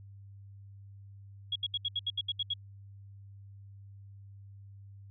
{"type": "tone bursts", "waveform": "sine", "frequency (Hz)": 3322, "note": "G#7", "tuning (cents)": 0, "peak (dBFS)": -29, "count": 10, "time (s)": [1.52, 2.538], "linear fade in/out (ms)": 5, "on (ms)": 37, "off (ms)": 72, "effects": ["added 99 Hz sine -48 dBFS peak until 5.1 s"]}